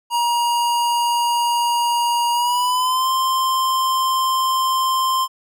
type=tone with pitch glide; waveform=square; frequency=949 to 1046.9 Hz; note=A#5 to C6; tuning=+31 to +1 cents; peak=-17 dBFS; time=0.1-5.28 s; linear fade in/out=50 ms; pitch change=+170 cents; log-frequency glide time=2.32-3.09 s; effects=none